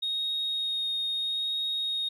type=tone with vibrato; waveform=sine; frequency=3729 Hz; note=A#7; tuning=in tune; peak=-26 dBFS; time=0.02-2.09 s; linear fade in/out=10 ms; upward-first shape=sine; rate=0.77 Hz; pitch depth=9 cents each way; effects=tanh soft clip ceiling -24 dBFS + 11-bit